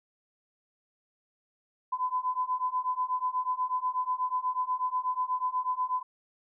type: beating tone pair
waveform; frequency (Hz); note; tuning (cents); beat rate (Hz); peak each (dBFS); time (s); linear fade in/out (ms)
sine; 1006 / 1014.2; B5 / B5; +32 / +46; 8.2; -31 / -30; 1.92-6.03; 10
effects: none

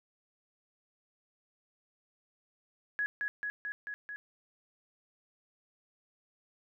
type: tone with echo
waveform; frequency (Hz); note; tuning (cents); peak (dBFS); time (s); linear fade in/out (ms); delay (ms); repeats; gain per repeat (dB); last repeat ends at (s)
sine; 1676; G#6; +15; -29; 2.99-3.06; 0; 220; 5; -2; 4.16
effects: none

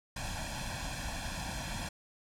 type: noise with comb filter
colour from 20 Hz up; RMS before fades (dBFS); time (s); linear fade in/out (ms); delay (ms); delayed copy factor
pink; -38; 0.16-1.89; 5; 1.2; +1
effects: low-pass 9000 Hz 12 dB/octave

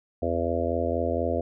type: harmonic tone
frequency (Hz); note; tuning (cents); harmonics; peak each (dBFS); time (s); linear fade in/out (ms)
84.2; E2; +37; 1 / 3 / 4 / 5 / 6 / 7 / 8; -31 / -32 / -33 / -33 / -30 / -31 / -31; 0.22-1.41; 5
effects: none

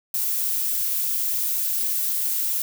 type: noise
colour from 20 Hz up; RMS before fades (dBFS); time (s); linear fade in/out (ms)
violet; -24; 0.14-2.62; 2
effects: none

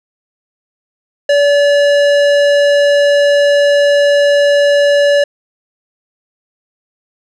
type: tone with tanh clipping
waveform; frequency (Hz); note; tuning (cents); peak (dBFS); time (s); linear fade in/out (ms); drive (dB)
sine; 574; D5; -40; -9; 1.29-5.24; 5; 17
effects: none

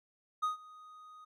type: tone with ADSR envelope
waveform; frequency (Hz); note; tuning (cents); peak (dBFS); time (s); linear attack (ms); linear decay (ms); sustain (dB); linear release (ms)
triangle; 1246; D#6; +2; -26; 0.42-1.25; 17; 130; -23; 10
effects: none

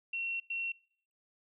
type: tone bursts at uneven times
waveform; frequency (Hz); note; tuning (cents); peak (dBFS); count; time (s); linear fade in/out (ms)
sine; 2725; F7; -43; -33; 2; 0.13-0.4 / 0.5-0.72; 5
effects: noise-tail reverb RT60 0.6 s tail -23 dB re dry

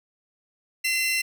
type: tone pair together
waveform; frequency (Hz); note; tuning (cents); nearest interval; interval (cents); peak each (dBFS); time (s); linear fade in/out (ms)
sawtooth; 2048 / 2712; C7 / E7; -38 / +49; perfect fourth; 487; -23 / -21; 0.84-1.22; 10
effects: none

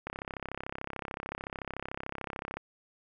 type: click train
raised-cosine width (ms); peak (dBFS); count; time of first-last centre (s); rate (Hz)
0.5; -21; 85; 0.07-2.57; 33.6
effects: none

